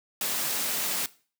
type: high-pass noise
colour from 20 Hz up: white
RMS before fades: -29 dBFS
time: 0.21-1.06 s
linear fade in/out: 2 ms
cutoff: 130 Hz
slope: 48 dB/octave
effects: noise-tail reverb RT60 0.4 s tail -19 dB re dry